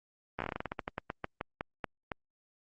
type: slowing click train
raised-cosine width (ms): 0.5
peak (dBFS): -19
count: 20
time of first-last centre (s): 0.39-2.118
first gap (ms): 14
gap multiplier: 1.18
effects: Opus 32 kbps